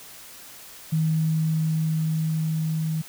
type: tone with level ramp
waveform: sine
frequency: 158.8 Hz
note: D#3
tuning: 36 cents sharp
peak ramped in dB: -19 to -23 dBFS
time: 0.92-3.02 s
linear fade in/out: 10 ms
effects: white hiss -44 dBFS RMS until 3.08 s